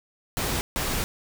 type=noise bursts at uneven times; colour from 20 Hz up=pink; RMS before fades=-27 dBFS; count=2; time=0.37-0.61 / 0.76-1.04 s; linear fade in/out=0 ms; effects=none